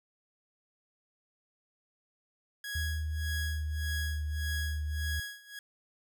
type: tone with tremolo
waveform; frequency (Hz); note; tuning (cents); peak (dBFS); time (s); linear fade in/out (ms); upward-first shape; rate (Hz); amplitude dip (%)
sawtooth; 1661.2; G#6; 0; -31; 2.64-5.59; 2; sine; 1.7; 90
type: tone with pitch glide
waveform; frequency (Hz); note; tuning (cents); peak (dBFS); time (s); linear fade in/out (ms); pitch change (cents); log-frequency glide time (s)
sine; 77.78 to 75.61; D#2 to D#2; 0 to -49; -31; 2.75-5.2; 5; -49; 2.97-4.19
effects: none